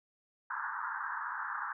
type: band-pass noise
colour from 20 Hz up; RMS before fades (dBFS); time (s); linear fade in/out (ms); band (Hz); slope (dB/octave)
white; -38; 0.5-1.73; 5; 860 to 1700; 96
effects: none